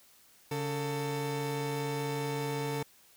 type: tone pair together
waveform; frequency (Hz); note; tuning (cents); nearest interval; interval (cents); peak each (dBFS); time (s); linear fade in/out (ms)
30% pulse; 140.98 / 448; C#3 / A4; +30 / +31; octave + minor sixth; 2001; -32 / -32; 0.51-2.83; 5
effects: white hiss -61 dBFS RMS until 3.16 s